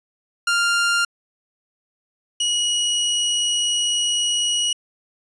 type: tone pair in turn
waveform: sawtooth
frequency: 1396.9 / 2909 Hz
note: F6 / F#7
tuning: 0 / -30 cents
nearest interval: octave + minor second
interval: 1270 cents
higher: second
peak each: -13 / -15 dBFS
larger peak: first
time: 0.47-1.05 / 2.4-4.73 s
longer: second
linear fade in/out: 5 ms
effects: resampled to 22050 Hz